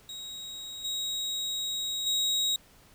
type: tone with level steps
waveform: 35% pulse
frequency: 3800 Hz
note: A#7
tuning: 33 cents sharp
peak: -36 / -28 / -23 dBFS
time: 0.09-2.56 s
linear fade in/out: 2 ms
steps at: 0.84 / 2.06 s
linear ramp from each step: 10 ms
effects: pink hiss -58 dBFS RMS until 2.94 s